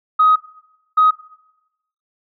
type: tone bursts at uneven times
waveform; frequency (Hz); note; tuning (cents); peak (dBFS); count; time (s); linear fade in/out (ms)
sine; 1258; D#6; +19; -8; 2; 0.19-0.36 / 0.97-1.11; 10
effects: noise-tail reverb RT60 0.9 s tail -19 dB re dry + tanh soft clip ceiling -4 dBFS